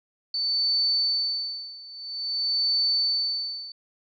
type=tone with tremolo; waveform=sine; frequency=4520 Hz; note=C#8; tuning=33 cents sharp; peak=-20 dBFS; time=0.34-3.72 s; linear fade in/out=2 ms; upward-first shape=sine; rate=0.5 Hz; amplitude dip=90%; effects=none